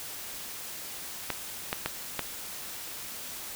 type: clicks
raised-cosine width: 0.3 ms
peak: -12 dBFS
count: 4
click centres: 1.303 / 1.729 / 1.86 / 2.193 s
effects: white hiss -40 dBFS RMS until 3.55 s